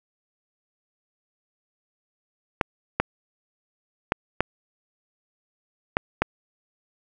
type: clicks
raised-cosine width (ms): 0.5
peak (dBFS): -4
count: 6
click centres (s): 2.612 / 3 / 4.121 / 4.406 / 5.969 / 6.22
effects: none